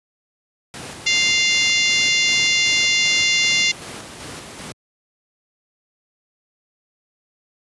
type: noise with tremolo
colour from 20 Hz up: pink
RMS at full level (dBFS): -33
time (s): 0.74-4.72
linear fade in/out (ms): 0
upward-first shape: square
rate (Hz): 2.6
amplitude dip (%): 30
type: harmonic tone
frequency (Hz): 698.5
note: F5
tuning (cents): 0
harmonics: 3 / 4 / 5 / 6 / 7 / 8 / 9 / 10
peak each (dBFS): -19 / -21 / -23 / -25 / -26 / -27 / -28 / -29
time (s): 1.06-3.72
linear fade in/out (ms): 10
effects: high-pass 100 Hz 12 dB/octave + resampled to 24000 Hz

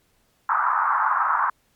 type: band-pass noise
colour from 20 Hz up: white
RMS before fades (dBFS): -21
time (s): 0.49-1.5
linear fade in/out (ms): 5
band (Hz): 880 to 1400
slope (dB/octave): 48
effects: pink hiss -65 dBFS RMS until 1.75 s + MP3 96 kbps

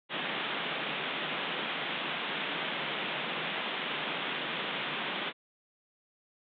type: band-pass noise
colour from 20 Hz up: white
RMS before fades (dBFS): -35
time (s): 0.09-5.33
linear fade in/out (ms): 50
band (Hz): 140 to 3600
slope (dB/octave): 96
effects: none

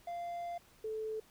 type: tone pair in turn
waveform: triangle / sine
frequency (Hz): 693 / 436.6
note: F5 / A4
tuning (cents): -14 / -13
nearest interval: minor sixth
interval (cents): 799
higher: first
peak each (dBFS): -36 / -36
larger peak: neither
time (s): 0.07-0.58 / 0.84-1.2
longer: first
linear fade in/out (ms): 5
effects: pink hiss -64 dBFS RMS until 1.3 s

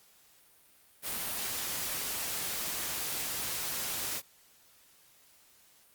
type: noise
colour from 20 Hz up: white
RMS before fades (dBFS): -35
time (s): 1.02-4.22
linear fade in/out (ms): 50
effects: white hiss -62 dBFS RMS until 5.94 s + Opus 48 kbps

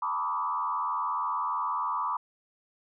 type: tone with frequency modulation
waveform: sine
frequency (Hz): 1072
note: C6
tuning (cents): +42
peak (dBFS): -27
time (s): 0.02-2.17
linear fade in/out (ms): 5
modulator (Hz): 83.2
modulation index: 1.9
effects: none

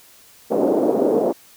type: band-pass noise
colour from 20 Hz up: pink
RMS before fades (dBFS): -18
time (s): 0.5-1.33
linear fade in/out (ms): 20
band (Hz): 280 to 600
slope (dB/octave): 24
effects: white hiss -49 dBFS RMS until 1.56 s

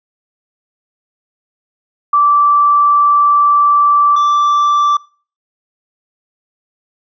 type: tone pair in turn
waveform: sine / triangle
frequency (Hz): 1165 / 1169.7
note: D6 / D6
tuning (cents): -14 / -7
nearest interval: unison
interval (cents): 7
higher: second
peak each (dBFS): -7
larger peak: neither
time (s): 2.13-4.16 / 4.16-4.97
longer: first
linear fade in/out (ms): 5
effects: noise-tail reverb RT60 0.4 s tail -22 dB re dry + resampled to 16000 Hz

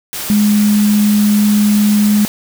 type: tone in noise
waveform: sine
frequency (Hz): 208.6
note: G#3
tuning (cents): +8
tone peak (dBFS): -8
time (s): 0.3-2.25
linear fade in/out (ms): 0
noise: white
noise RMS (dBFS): -23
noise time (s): 0.13-2.28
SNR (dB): +12
effects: none

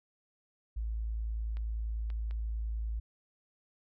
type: tone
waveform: sine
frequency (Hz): 55.1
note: A1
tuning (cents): +3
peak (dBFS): -32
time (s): 0.76-3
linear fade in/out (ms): 10
type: clicks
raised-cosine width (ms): 0.3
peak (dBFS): -36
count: 3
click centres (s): 1.57 / 2.102 / 2.31
effects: none

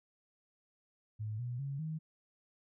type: tone with pitch steps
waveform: sine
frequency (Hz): 107.6 / 122.18 / 138.74 / 157.54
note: A2 / B2 / C#3 / D#3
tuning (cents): -38 / -18 / +2 / +22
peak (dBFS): -36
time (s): 1.19-1.99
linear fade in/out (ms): 20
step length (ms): 200
effects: none

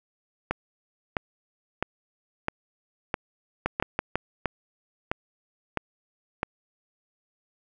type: two click trains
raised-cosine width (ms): 0.5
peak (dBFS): -9 / -10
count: 4 / 10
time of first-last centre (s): 3.66-4.156 / 0.51-6.431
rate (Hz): 6.05 / 1.52
effects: none

